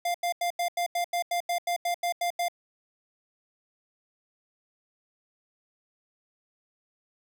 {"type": "tone bursts", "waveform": "square", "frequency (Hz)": 698.5, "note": "F5", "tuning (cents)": 0, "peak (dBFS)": -26, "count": 14, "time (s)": [0.05, 2.484], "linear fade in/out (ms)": 5, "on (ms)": 94, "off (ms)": 86, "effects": []}